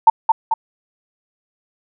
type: tone with echo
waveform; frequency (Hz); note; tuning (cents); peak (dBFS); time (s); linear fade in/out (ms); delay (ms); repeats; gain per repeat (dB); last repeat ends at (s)
sine; 896; A5; +31; -3; 0.07-0.1; 5; 220; 2; -5; 0.54
effects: none